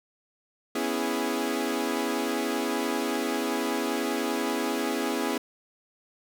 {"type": "chord", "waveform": "sawtooth", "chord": "C# minor seventh", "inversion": "third", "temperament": "equal with one note detuned", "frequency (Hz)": [246.9, 277.2, 329.6, 413.2], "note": ["B3", "C#4", "E4", "G#4"], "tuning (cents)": [0, 0, 0, -9], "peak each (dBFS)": -28, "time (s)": [0.75, 5.38], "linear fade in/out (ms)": 5, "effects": []}